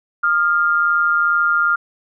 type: tone pair together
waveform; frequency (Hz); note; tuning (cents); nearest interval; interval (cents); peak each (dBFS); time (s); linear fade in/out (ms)
sine; 1234.5 / 1396.9; D#6 / F6; -14 / 0; major second; 214; -20 / -14; 0.23-1.76; 10
effects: none